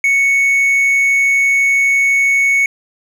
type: tone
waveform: triangle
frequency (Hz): 2217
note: C#7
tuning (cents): 0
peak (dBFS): -8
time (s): 0.04-2.66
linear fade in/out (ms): 2
effects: none